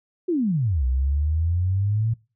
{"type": "exponential two-way sweep", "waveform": "sine", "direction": "down then up", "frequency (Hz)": [379, 62, 115.6], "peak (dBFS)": -19, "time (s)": [0.28, 2.14], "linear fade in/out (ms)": 10, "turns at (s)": 0.85, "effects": ["noise-tail reverb RT60 0.3 s tail -23 dB re dry"]}